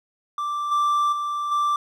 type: tone with level steps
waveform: triangle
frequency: 1174.7 Hz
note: D6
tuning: in tune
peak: -22 / -16 / -22 / -17 dBFS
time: 0.38-1.76 s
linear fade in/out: 2 ms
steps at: 0.71 / 1.12 / 1.51 s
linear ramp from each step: 10 ms
effects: none